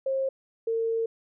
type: tone pair in turn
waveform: sine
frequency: 535 / 454.3 Hz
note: C5 / A#4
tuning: +38 / -45 cents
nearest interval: minor third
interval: 283 cents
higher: first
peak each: -24 dBFS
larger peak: neither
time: 0.06-0.29 / 0.67-1.06 s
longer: second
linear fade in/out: 5 ms
effects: none